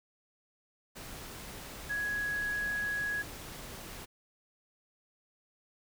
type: tone in noise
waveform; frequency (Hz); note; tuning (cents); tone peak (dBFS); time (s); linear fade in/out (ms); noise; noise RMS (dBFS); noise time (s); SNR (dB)
sine; 1669; G#6; +8; -31; 1.89-3.23; 20; pink; -45; 0.95-4.06; +11
effects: none